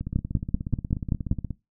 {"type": "two click trains", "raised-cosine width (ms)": 5, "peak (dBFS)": [-10, -18], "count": [7, 26], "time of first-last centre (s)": [[0.16, 1.314], [0.01, 1.507]], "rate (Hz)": [5.2, 16.7], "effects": ["noise-tail reverb RT60 0.2 s tail -19 dB re dry"]}